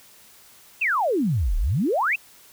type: exponential two-way sweep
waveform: sine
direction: down then up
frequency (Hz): 2800 to 33.64 to 2800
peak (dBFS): -19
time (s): 0.81-2.16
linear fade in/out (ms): 10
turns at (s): 1.57
effects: white hiss -51 dBFS RMS until 2.52 s